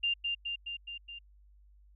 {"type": "tone with echo", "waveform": "sine", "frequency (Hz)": 2794, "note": "F7", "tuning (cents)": 0, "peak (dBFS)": -27, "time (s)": [0.03, 0.14], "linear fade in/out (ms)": 10, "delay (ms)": 210, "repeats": 5, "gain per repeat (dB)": -3, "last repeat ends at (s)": 1.19, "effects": ["added 50 Hz sine -57 dBFS peak until 1.95 s"]}